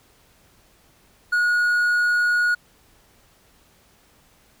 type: tone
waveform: triangle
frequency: 1449 Hz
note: F#6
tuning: 37 cents flat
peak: -15 dBFS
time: 1.32-2.55 s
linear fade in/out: 10 ms
effects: pink hiss -57 dBFS RMS until 4.6 s